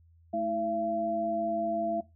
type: tone cluster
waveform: sine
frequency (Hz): 217.2 / 322.7 / 678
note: A3 / E4 / E5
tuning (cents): -22 / -37 / +49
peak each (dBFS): -36 / -36 / -29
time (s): 0.33-2.01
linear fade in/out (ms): 10
effects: noise-tail reverb RT60 0.2 s tail -17 dB re dry + added 83 Hz sine -57 dBFS peak until 2.15 s